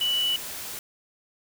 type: tone in noise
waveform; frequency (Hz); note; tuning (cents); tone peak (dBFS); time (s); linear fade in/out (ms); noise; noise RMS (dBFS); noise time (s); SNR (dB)
sine; 2960; F#7; 0; -22; 0.01-0.36; 2; white; -36; 0-0.79; +11
effects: none